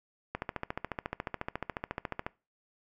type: click train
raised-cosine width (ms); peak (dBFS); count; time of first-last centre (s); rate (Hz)
0.5; -18; 28; 0.35-2.265; 14.1
effects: noise-tail reverb RT60 0.3 s tail -22 dB re dry